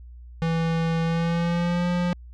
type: tone with pitch glide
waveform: square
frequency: 164.6 to 176.41 Hz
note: E3 to F3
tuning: -2 to +18 cents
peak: -22 dBFS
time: 0.42-2.13 s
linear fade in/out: 0 ms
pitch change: +120 cents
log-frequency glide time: 1.03-1.88 s
effects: added 60 Hz sine -40 dBFS peak until 2.33 s + low-pass 4000 Hz 12 dB/octave